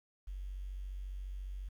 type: tone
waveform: sine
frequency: 47.22 Hz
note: F#1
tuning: 36 cents sharp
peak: -39 dBFS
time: 0.27-1.69 s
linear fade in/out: 10 ms
effects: 11-bit